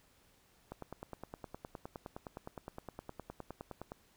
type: click train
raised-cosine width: 1 ms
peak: -29 dBFS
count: 32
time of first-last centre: 0.72-3.919 s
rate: 9.69 Hz
effects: pink hiss -68 dBFS RMS until 4.16 s